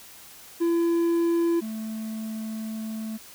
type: tone pair in turn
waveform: triangle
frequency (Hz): 338 / 220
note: E4 / A3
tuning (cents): +43 / 0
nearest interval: perfect fifth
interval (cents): 743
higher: first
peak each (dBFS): -18 / -28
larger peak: first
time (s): 0.6-1.61 / 1.61-3.18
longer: second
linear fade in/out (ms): 20
effects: white hiss -47 dBFS RMS until 3.34 s